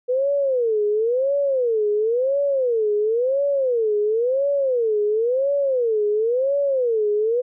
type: tone with vibrato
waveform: sine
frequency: 485.8 Hz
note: B4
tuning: 29 cents flat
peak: -17 dBFS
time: 0.08-7.42 s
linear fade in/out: 20 ms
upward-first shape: sine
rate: 0.96 Hz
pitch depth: 270 cents each way
effects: none